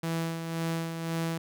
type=tone with tremolo; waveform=sawtooth; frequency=164.81 Hz; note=E3; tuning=in tune; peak=-24 dBFS; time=0.03-1.38 s; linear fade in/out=5 ms; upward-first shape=sine; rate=1.9 Hz; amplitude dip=50%; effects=none